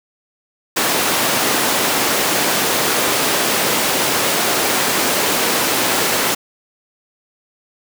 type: high-pass noise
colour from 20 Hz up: pink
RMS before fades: -17 dBFS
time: 0.76-6.35 s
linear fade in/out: 10 ms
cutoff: 290 Hz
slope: 12 dB/octave
effects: none